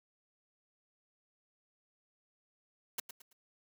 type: noise with echo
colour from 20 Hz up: white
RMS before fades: -36 dBFS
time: 2.98-3 s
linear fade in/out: 5 ms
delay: 110 ms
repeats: 3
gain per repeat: -10 dB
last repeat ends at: 3.33 s
effects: high-pass 200 Hz 12 dB/octave